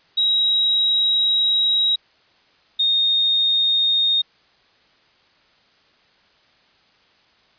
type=tone pair in turn; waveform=sine; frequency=3832 / 3693 Hz; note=A#7 / A#7; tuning=+47 / -17 cents; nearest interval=minor second; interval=64 cents; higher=first; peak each=-15 dBFS; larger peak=neither; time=0.17-1.96 / 2.79-4.22 s; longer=first; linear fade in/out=10 ms; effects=white hiss -57 dBFS RMS until 7.58 s + resampled to 11025 Hz